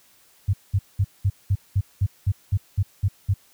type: tone bursts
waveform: sine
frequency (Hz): 98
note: G2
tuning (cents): 0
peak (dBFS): -16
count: 12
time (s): 0.48-3.34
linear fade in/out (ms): 10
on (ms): 55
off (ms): 200
effects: white hiss -57 dBFS RMS until 3.53 s